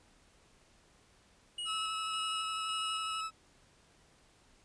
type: tone with tremolo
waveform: square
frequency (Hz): 2895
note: F#7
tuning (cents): -38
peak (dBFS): -37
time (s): 1.58-3.21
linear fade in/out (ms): 5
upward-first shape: square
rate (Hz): 1.8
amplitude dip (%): 40
type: tone with vibrato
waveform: 40% pulse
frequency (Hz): 1301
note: E6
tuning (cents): -23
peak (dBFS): -35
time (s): 1.65-3.31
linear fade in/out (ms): 50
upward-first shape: square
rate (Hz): 12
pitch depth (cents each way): 10
effects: pink hiss -65 dBFS RMS until 4.64 s + resampled to 22050 Hz